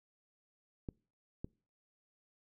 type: clicks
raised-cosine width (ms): 3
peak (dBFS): -27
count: 2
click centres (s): 0.888 / 1.445
effects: noise-tail reverb RT60 0.4 s tail -26 dB re dry